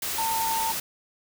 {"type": "tone in noise", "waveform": "sine", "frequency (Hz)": 902, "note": "A5", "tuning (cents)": 43, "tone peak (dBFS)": -25, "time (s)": [0.18, 0.72], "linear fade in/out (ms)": 5, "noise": "white", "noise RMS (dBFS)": -30, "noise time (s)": [0.02, 0.8], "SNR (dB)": 2, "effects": []}